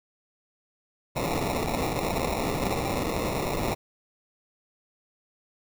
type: noise with sample-and-hold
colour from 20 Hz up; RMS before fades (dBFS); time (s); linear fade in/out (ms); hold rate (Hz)
white; -28; 1.15-3.75; 20; 1575
effects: none